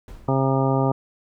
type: noise with exponential decay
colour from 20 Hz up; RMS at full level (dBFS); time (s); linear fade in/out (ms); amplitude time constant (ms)
brown; -36; 0.08-0.68; 1; 130
type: harmonic tone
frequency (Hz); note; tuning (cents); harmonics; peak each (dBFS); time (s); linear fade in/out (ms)
134.2; C3; +44; 1 / 2 / 3 / 4 / 5 / 6 / 7 / 9; -21 / -24 / -26 / -27 / -28 / -29 / -29 / -31; 0.28-0.92; 5
effects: none